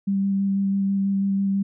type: tone with vibrato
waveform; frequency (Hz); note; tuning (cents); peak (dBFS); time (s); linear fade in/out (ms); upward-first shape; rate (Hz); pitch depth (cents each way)
sine; 196.4; G3; +4; -19; 0.07-1.63; 10; square; 6.1; 9
effects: none